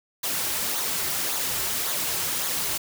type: noise with flanger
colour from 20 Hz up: white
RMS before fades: -27 dBFS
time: 0.23-2.78 s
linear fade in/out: 10 ms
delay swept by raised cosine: 0.37 to 4.17 ms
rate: 1.8 Hz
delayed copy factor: -0.5
effects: none